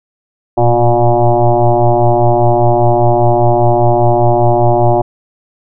sine tone with frequency modulation, 357.5 Hz, F4, 41 cents sharp, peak -6 dBFS, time 0.57-5.02 s, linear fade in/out 10 ms, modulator 120 Hz, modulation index 3.9, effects none

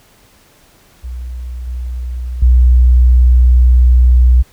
sine tone with level steps, 61.7 Hz, B1, 1 cent flat, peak -21 / -18 / -4 dBFS, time 1.03-4.43 s, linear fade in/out 20 ms, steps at 1.67 / 2.42 s, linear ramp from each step 5 ms, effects pink hiss -48 dBFS RMS until 4.52 s

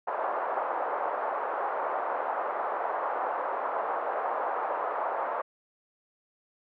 pink band-pass noise, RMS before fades -31 dBFS, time 0.07-5.42 s, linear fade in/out 10 ms, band 570 to 1200 Hz, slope 24 dB/octave, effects none

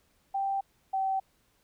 sine tone pair in turn, 784 / 769.6 Hz, G5 / G5, 0 / -32 cents, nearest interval unison, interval 32 cents, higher first, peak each -27 / -26 dBFS, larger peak second, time 0.34-0.61 / 0.93-1.2 s, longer neither, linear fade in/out 10 ms, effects pink hiss -69 dBFS RMS until 1.63 s

